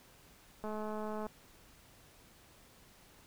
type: click train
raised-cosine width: 1 ms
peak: -28 dBFS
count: 135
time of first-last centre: 0.64-1.266 s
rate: 214 Hz
effects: pink hiss -61 dBFS RMS until 3.26 s